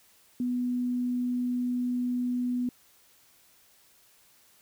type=tone; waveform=sine; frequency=246.9 Hz; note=B3; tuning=in tune; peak=-26 dBFS; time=0.4-2.69 s; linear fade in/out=2 ms; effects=white hiss -61 dBFS RMS until 4.61 s